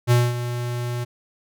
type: tone with ADSR envelope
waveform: square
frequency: 121.2 Hz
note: B2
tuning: 32 cents flat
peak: -13 dBFS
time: 0.07-1.05 s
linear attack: 41 ms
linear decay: 220 ms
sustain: -12 dB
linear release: 18 ms
effects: none